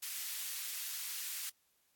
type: high-pass noise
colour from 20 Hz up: white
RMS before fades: -41 dBFS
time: 0.02-1.5 s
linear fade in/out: 10 ms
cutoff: 1900 Hz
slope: 12 dB/octave
effects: white hiss -75 dBFS RMS until 1.95 s + AAC 64 kbps